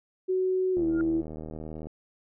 sine tone with pitch glide, 372.6 to 328.1 Hz, F#4 to E4, +12 to -8 cents, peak -23 dBFS, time 0.28-1.22 s, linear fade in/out 20 ms, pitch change -220 cents, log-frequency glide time 0.73-0.85 s
click train, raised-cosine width 2 ms, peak -26 dBFS, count 87, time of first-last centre 0.77-1.87 s, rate 78.2 Hz
sine tone with exponential growth, 1408 Hz, F6, 14 cents sharp, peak -32 dBFS, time 0.87-1.01 s, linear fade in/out 1 ms, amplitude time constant 29 ms
effects none

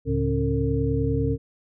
sine tone cluster, 70.5 / 109.6 / 139.7 / 272.9 / 454.2 Hz, C#2 / A2 / C#3 / C#4 / A#4, +30 / -6 / +14 / -27 / -45 cents, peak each -27 dBFS, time 0.05-1.38 s, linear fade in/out 50 ms, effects none

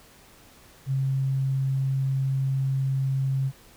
sine tone, 134.4 Hz, C3, 47 cents sharp, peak -22 dBFS, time 0.86-3.52 s, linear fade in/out 50 ms, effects pink hiss -53 dBFS RMS until 3.76 s

